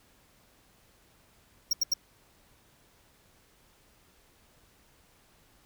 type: tone bursts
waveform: square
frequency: 5588 Hz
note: F8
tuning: in tune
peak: -23 dBFS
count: 3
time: 1.71-1.938 s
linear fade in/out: 5 ms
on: 22 ms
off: 81 ms
effects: pink hiss -63 dBFS RMS until 5.65 s